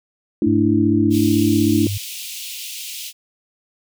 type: chord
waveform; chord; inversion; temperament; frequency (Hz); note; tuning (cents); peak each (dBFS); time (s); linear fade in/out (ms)
sine; A suspended fourth; none; equal; 220 / 293.7 / 329.6; A3 / D4 / E4; 0 / 0 / 0; -19 / -17 / -18; 0.42-1.87; 2
type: tone with pitch glide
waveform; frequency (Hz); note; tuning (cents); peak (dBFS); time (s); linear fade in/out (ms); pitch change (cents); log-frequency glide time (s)
sine; 103.5 to 100.79; G#2 to G2; -5 to +49; -21; 0.46-1.98; 10; -46; 0.72-1.59
type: high-pass noise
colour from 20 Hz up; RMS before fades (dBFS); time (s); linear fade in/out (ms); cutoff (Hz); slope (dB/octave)
pink; -31; 1.1-3.13; 50; 2500; 48
effects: none